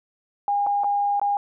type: tone with dropouts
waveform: sine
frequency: 812 Hz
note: G#5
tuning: 39 cents flat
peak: -19 dBFS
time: 0.48-1.37 s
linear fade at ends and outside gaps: 1 ms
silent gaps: 0.665-0.669 / 0.836-0.843 / 1.197-1.215 s
effects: none